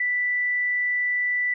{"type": "tone", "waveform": "sine", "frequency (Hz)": 1975.5, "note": "B6", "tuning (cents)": 0, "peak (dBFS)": -21, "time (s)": [0, 1.54], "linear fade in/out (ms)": 5, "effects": []}